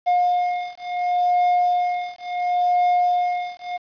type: beating tone pair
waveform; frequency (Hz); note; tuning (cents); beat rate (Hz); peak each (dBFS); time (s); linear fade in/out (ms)
triangle; 714 / 714.71; F5 / F5; +38 / +40; 0.71; -19; 0.06-3.78; 20
effects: resampled to 11025 Hz + 8-bit